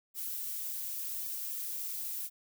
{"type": "noise with flanger", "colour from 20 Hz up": "violet", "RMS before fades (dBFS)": -38, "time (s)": [0.14, 2.3], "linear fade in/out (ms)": 50, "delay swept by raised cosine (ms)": [1.8, 5.8], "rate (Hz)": 3.5, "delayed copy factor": -0.55, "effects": []}